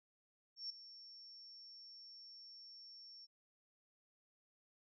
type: tone with ADSR envelope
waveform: sine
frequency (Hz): 5460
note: F8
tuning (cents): -40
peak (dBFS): -40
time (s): 0.56-3.27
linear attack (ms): 140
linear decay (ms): 4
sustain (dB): -14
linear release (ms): 30
effects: none

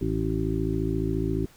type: harmonic tone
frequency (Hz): 54.4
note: A1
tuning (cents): -19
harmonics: 1 / 2 / 3 / 5 / 6 / 7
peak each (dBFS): -31 / -31 / -31 / -31 / -31 / -31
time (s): 0.01-1.46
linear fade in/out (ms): 5
effects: pink hiss -55 dBFS RMS until 1.56 s

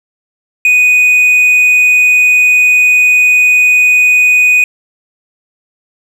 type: tone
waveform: triangle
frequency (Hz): 2485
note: D#7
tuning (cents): -3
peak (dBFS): -3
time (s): 0.65-4.64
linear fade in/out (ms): 2
effects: none

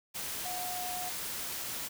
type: tone in noise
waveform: sine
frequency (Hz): 724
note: F#5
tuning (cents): -38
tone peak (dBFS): -38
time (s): 0.44-1.1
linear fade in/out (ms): 20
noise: white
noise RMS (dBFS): -38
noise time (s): 0.14-1.89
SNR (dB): -3
effects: none

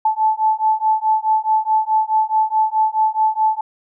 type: beating tone pair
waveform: sine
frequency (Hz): 869 / 873.7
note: A5 / A5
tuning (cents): -22 / -12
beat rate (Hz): 4.7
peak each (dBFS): -17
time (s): 0.05-3.61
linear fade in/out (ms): 5
effects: none

